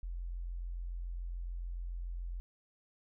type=tone; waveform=sine; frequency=43.5 Hz; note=F1; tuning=6 cents flat; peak=-37 dBFS; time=0.03-2.4 s; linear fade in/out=0 ms; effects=none